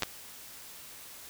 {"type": "clicks", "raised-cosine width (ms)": 0.2, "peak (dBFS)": -11, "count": 2, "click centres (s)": [0.023, 0.033], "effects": ["white hiss -48 dBFS RMS until 1.29 s"]}